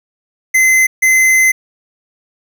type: tone bursts at uneven times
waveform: square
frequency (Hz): 2054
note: C7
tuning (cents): -33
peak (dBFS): -8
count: 2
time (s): 0.54-0.87 / 1.02-1.52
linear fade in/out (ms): 10
effects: none